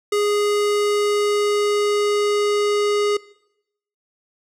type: tone with low-pass filter sweep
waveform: square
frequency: 413.2 Hz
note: G#4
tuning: 9 cents flat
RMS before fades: -19 dBFS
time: 0.12-3.17 s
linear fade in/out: 5 ms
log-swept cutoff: 11000 to 7200 Hz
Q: 0.8
effects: noise-tail reverb RT60 0.8 s tail -21 dB re dry